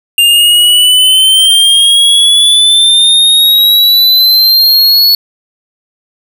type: exponential sweep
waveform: square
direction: up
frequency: 2794 to 4410 Hz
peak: -4 dBFS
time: 0.18-5.15 s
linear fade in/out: 2 ms
effects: none